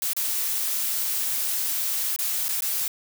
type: noise with dropouts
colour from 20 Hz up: blue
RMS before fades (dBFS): -26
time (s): 0.02-2.88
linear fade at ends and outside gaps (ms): 2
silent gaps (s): 0.133-0.165 / 2.162-2.188 / 2.484-2.489 / 2.607-2.621
effects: none